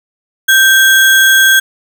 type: tone with sample-and-hold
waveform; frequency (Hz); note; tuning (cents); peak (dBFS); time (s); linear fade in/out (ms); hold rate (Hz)
sine; 1568; G6; 0; -4; 0.48-1.6; 10; 4900
effects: none